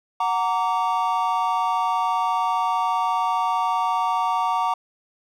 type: chord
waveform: triangle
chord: Gb augmented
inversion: none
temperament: just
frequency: 740 / 925 / 1156.2 Hz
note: Gb5 / Bb5 / D6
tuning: 0 / -14 / -27 cents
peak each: -23 / -21 / -23 dBFS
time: 0.2-4.74 s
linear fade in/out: 5 ms
effects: none